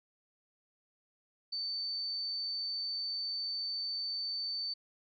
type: tone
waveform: sine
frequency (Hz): 4547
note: C#8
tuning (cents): +43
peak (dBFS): -34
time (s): 1.52-4.74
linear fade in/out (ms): 10
effects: none